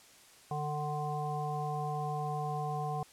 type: harmonic tone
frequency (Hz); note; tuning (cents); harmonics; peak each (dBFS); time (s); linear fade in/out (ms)
149.3; D3; +29; 1 / 3 / 5 / 7; -36 / -42 / -36 / -42; 0.51-3.03; 2
effects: white hiss -58 dBFS RMS until 3.12 s + low-pass 10000 Hz 12 dB/octave